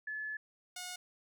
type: tone pair in turn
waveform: sine / 5% pulse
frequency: 1722 / 724 Hz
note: A6 / F#5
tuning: -38 / -38 cents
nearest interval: octave + minor third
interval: 1500 cents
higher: first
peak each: -37 / -30 dBFS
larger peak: second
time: 0.07-0.37 / 0.76-0.96 s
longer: first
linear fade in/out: 5 ms
effects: none